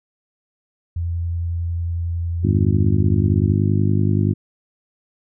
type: tone with vibrato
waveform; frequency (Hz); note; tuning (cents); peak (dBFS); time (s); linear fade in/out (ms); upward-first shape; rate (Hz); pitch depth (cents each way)
sine; 85.1; F2; -44; -20; 0.96-3.54; 5; sine; 11; 10
type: harmonic tone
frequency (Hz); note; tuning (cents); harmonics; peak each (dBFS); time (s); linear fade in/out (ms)
50.5; G#1; -48; 2 / 3 / 4 / 5 / 6 / 7; -17 / -21 / -23 / -25 / -27 / -28; 2.43-4.34; 20
effects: none